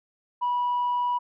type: tone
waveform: sine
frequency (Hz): 977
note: B5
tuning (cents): -19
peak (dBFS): -21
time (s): 0.41-1.19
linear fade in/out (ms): 20
effects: tanh soft clip ceiling -20 dBFS